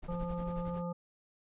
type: noise with tremolo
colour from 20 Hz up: brown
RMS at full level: -41 dBFS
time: 0.02-0.83 s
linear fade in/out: 20 ms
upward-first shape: sine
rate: 11 Hz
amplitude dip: 75%
type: harmonic tone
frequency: 173.9 Hz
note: F3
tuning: 7 cents flat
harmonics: 1 / 3 / 5 / 7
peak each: -36 / -40 / -46 / -47 dBFS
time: 0.08-0.93 s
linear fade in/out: 10 ms
effects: resampled to 8000 Hz